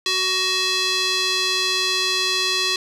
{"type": "tone with band-pass filter", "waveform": "square", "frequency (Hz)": 373.7, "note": "F#4", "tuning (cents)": 17, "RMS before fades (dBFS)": -21, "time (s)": [0.06, 2.76], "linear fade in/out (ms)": 2, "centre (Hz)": 4100, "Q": 2.1, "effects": []}